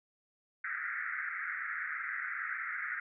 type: band-pass noise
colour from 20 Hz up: white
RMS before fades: -38 dBFS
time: 0.64-3 s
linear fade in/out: 5 ms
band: 1300 to 2100 Hz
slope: 96 dB/octave
effects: none